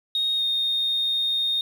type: tone with pitch glide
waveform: sine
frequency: 3729 to 3688 Hz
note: A#7 to A#7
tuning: 0 to -19 cents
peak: -20 dBFS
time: 0.15-1.61 s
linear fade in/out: 2 ms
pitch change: -19 cents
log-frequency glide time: 0.36-0.42 s
effects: tanh soft clip ceiling -16 dBFS + 8-bit